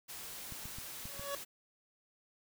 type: noise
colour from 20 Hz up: white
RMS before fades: -46 dBFS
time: 0.08-1.45 s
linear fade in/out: 20 ms
type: clicks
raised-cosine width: 5 ms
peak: -35 dBFS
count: 5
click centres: 0.523 / 0.656 / 0.785 / 1.055 / 1.195 s
type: tone with exponential growth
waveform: 25% pulse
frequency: 563 Hz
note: C#5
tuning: 27 cents sharp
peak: -31 dBFS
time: 0.94-1.35 s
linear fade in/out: 2 ms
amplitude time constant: 89 ms
effects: none